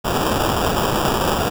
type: noise with sample-and-hold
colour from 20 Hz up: blue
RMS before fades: -19 dBFS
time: 0.04-1.5 s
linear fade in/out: 20 ms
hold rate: 2100 Hz
effects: none